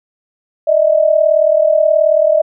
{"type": "tone pair together", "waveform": "sine", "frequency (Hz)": [602.4, 641], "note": ["D5", "E5"], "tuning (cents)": [44, -49], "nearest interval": "minor second", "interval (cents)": 107, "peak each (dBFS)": -11, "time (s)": [0.67, 2.42], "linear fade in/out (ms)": 10, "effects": []}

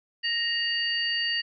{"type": "tone cluster", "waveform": "sine", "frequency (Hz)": [1866, 2832, 4592], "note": ["A#6", "F7", "D8"], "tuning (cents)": [1, 23, -40], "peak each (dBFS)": -29, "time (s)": [0.23, 1.42], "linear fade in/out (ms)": 20, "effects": []}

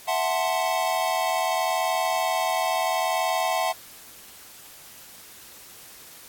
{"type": "chord", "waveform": "square", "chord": "F# half-diminished seventh", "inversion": "third", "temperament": "equal", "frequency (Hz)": [659.3, 740, 880, 1046.5], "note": ["E5", "F#5", "A5", "C6"], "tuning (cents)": [0, 0, 0, 0], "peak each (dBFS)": [-28, -27, -30, -31], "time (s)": [0.07, 3.73], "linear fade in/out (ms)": 20, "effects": ["white hiss -46 dBFS RMS until 6.28 s", "AAC 64 kbps"]}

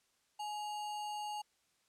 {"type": "tone with sample-and-hold", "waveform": "sine", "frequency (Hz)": 840, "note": "G#5", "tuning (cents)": 19, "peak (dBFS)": -38, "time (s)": [0.39, 1.42], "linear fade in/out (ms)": 10, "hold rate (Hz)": 3675, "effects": ["white hiss -75 dBFS RMS until 1.88 s", "low-pass 9000 Hz 12 dB/octave"]}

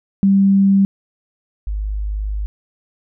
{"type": "tone pair in turn", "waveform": "sine", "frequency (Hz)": [196, 51.38], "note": ["G3", "G#1"], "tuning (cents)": [0, -18], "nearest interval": "octave + major seventh", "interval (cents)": 2318, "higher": "first", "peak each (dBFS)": [-9, -19], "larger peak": "first", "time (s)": [[0.23, 0.85], [1.67, 2.46]], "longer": "second", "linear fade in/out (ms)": 0, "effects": []}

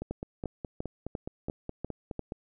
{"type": "two click trains", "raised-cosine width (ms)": 2, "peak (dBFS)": [-22, -20], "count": [12, 7], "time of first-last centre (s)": [[0.02, 2.321], [0.11, 2.193]], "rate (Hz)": [4.78, 2.88], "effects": []}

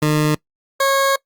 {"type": "tone pair in turn", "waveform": "20% pulse", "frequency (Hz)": [151.8, 546.6], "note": ["D#3", "C#5"], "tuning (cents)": [-42, -24], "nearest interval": "octave + minor seventh", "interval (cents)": 2218, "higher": "second", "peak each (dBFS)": -9, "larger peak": "neither", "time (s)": [[0.02, 0.35], [0.8, 1.16]], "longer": "second", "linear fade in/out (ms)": 5, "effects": ["noise-tail reverb RT60 0.1 s tail -22 dB re dry", "Opus 48 kbps"]}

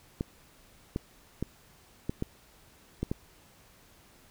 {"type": "clicks", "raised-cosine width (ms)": 3, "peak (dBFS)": -17, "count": 7, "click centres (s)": [0.209, 0.961, 1.426, 2.095, 2.224, 3.03, 3.115], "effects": ["pink hiss -59 dBFS RMS until 4.3 s"]}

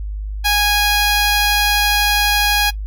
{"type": "tone", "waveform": "10% pulse", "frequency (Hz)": 826, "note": "G#5", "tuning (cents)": -10, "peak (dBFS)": -5, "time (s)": [0.44, 2.71], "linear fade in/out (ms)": 20, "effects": ["noise-tail reverb RT60 0.1 s tail -19 dB re dry", "added 51 Hz sine -22 dBFS peak until 2.86 s"]}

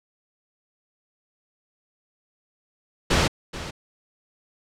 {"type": "noise with echo", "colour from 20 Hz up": "pink", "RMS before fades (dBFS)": -19, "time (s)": [3.1, 3.28], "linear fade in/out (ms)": 10, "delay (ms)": 430, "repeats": 1, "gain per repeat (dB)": -14, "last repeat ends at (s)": 3.71, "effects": ["low-pass 6000 Hz 12 dB/octave"]}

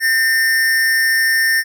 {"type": "tone with amplitude modulation", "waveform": "square", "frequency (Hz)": 1813, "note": "A#6", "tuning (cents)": -49, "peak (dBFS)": -11, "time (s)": [0, 1.64], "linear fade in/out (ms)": 50, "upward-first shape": "sine", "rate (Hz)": 234, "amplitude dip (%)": 45, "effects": []}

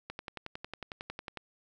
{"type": "click train", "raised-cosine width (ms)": 0.3, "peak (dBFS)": -23, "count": 15, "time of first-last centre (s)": [0.1, 1.373], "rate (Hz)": 11, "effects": []}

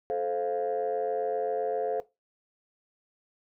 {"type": "chord", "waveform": "sine", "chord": "F major", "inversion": "first", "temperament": "equal with one note detuned", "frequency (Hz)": [435.7, 523.3, 698.5], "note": ["A4", "C5", "F5"], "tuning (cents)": [-17, 0, 0], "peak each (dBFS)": [-29, -31, -31], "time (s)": [0.1, 2], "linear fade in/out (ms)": 0, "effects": ["noise-tail reverb RT60 0.2 s tail -17 dB re dry", "tanh soft clip ceiling -21 dBFS"]}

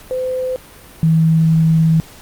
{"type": "tone pair in turn", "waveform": "sine", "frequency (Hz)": [512, 161.27], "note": ["C5", "E3"], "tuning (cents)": [-38, -38], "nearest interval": "octave + minor sixth", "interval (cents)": 2000, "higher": "first", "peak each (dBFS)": [-17, -9], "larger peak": "second", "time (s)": [[0.11, 0.56], [1.03, 2]], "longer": "second", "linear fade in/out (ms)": 0, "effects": ["pink hiss -40 dBFS RMS until 2.21 s", "Opus 48 kbps"]}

